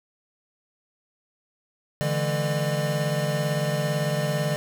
square tone cluster, 145.2 / 163.1 / 211.7 / 600 Hz, D3 / E3 / G#3 / D5, -19 / -18 / +33 / +37 cents, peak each -27 / -30 / -36 / -29 dBFS, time 2.01-4.56 s, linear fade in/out 0 ms, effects 10-bit

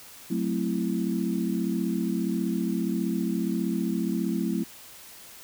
sine chord, F# half-diminished seventh, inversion none, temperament equal with one note detuned, 185 / 220 / 261.6 / 331.7 Hz, F#3 / A3 / C4 / E4, 0 / 0 / 0 / +11 cents, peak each -29 / -29 / -32 / -31 dBFS, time 0.3-4.64 s, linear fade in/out 10 ms, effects white hiss -47 dBFS RMS until 5.43 s

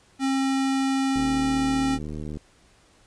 square tone, 268.7 Hz, C4, 46 cents sharp, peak -22 dBFS, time 0.19-1.99 s, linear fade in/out 50 ms
click train, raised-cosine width 3 ms, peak -22 dBFS, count 93, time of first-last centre 1.16-2.371 s, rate 76 Hz
effects pink hiss -58 dBFS RMS until 3.06 s + resampled to 22050 Hz

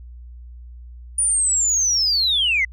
sine linear sweep, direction down, 9590 to 1975.5 Hz, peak -15 dBFS, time 1.18-2.65 s, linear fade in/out 5 ms, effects tanh soft clip ceiling -11 dBFS + added 60 Hz sine -36 dBFS peak until 2.72 s

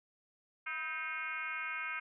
sine tone with frequency modulation, 1864.7 Hz, A#6, in tune, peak -36 dBFS, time 0.66-2 s, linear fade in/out 10 ms, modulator 295 Hz, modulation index 2.2, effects none

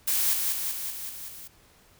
blue noise with echo, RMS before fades -25 dBFS, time 0.07-0.34 s, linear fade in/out 10 ms, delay 190 ms, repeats 6, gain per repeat -3 dB, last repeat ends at 1.48 s, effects pink hiss -58 dBFS RMS until 1.99 s

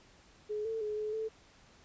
sine tone with pitch steps, 422.6 / 447.3 / 423.1 / 427 / 440.3 Hz, G#4 / A4 / G#4 / G#4 / A4, +30 / +28 / +32 / +48 / +1 cents, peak -33 dBFS, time 0.49-1.29 s, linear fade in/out 20 ms, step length 160 ms, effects pink hiss -61 dBFS RMS until 1.84 s + resampled to 16000 Hz

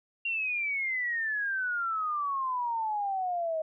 sine exponential sweep, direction down, 2776 to 625 Hz, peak -28 dBFS, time 0.25-3.62 s, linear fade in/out 5 ms, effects none

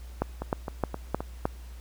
two click trains, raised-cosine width 1 ms, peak -11 / -18 dBFS, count 5 / 4, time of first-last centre 0.22-1.455 / 0.42-1.205 s, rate 3.24 / 3.82 Hz, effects added 60 Hz sine -40 dBFS peak until 1.8 s + pink hiss -55 dBFS RMS until 1.8 s

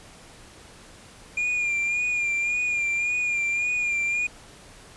triangle tone with vibrato, 2413 Hz, D7, 46 cents sharp, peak -21 dBFS, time 1.37-4.27 s, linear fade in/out 5 ms, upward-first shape sine, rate 1.8 Hz, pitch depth 38 cents each way, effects pink hiss -48 dBFS RMS until 4.96 s + resampled to 24000 Hz

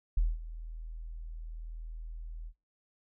sine tone with ADSR envelope, 40.46 Hz, E1, 32 cents flat, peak -22 dBFS, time 0.17-2.53 s, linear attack 6 ms, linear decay 200 ms, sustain -17 dB, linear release 62 ms, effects noise-tail reverb RT60 0.2 s tail -18 dB re dry

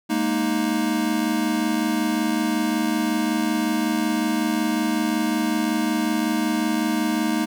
square chord, Ab suspended second, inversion none, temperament equal, 207.7 / 233.1 / 311.1 Hz, Ab3 / Bb3 / Eb4, 0 / 0 / 0 cents, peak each -28 / -25 / -24 dBFS, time 0.09-7.46 s, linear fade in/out 20 ms, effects none

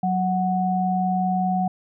sine tone pair together, 185 / 740 Hz, F#3 / F#5, 0 / 0 cents, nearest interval 2 octaves, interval 2400 cents, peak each -22 dBFS, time 0.03-1.68 s, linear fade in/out 5 ms, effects none

